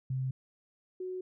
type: tone pair in turn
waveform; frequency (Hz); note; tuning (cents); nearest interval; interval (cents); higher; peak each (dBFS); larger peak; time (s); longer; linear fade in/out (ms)
sine; 130.81 / 369.1; C3 / F#4; 0 / -4; octave + tritone; 1796; second; -30 / -35; first; 0.1-0.31 / 1-1.21; neither; 5
effects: none